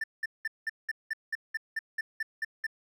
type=tone bursts; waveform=triangle; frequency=1780 Hz; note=A6; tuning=20 cents sharp; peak=-27 dBFS; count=13; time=0.01-2.667 s; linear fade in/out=5 ms; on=29 ms; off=190 ms; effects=none